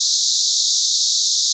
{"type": "band-pass noise", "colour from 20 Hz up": "pink", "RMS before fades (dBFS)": -18, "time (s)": [0, 1.53], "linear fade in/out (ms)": 10, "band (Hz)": [3700, 7000], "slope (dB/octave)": 96, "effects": []}